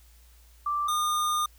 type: tone pair in turn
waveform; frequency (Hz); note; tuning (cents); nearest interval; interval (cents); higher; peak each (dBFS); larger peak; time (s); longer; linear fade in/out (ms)
sine / square; 1174.7 / 1216.1; D6 / D#6; 0 / -40; minor second; 60; second; -25; neither; 0.66-0.88 / 0.88-1.46; second; 5
effects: added 58 Hz sine -53 dBFS peak until 1.58 s + white hiss -61 dBFS RMS until 1.58 s